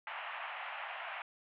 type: band-pass noise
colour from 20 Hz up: pink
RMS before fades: -43 dBFS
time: 0.07-1.22 s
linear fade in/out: 2 ms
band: 680 to 2900 Hz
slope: 48 dB/octave
effects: none